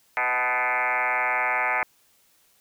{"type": "tone with frequency modulation", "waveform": "sine", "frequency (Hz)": 1500, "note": "F#6", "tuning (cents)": 23, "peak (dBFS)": -21, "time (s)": [0.17, 1.83], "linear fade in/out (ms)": 0, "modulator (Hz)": 125, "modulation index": 6.6, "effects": ["white hiss -62 dBFS RMS until 2.6 s"]}